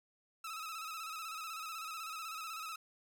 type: tone with vibrato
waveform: sawtooth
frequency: 1294 Hz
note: E6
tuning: 32 cents flat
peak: -38 dBFS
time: 0.44-2.76 s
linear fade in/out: 5 ms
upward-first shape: square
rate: 16 Hz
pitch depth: 46 cents each way
effects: none